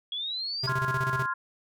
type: linear sweep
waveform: sine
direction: up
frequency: 3304 to 4978 Hz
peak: -30 dBFS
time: 0.12-0.69 s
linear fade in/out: 2 ms
type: tone with tremolo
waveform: square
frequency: 130.81 Hz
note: C3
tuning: in tune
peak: -28 dBFS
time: 0.63-1.26 s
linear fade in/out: 10 ms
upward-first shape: square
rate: 16 Hz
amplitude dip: 70%
type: chord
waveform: sine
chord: F minor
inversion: second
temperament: equal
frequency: 1046.5 / 1396.9 / 1661.2 Hz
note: C6 / F6 / Ab6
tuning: 0 / 0 / 0 cents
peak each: -30 / -31 / -35 dBFS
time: 0.67-1.34 s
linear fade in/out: 10 ms
effects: none